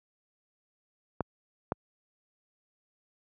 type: clicks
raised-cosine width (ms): 1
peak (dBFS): -14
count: 2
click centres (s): 1.207 / 1.721
effects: high-pass 80 Hz 12 dB/octave